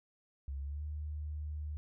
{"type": "tone with pitch glide", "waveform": "sine", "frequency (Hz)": [68.7, 75.35], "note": ["C#2", "D2"], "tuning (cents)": [-15, 45], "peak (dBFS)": -37, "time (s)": [0.48, 1.77], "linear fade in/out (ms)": 0, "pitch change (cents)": 160, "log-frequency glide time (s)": [0.59, 0.84], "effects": []}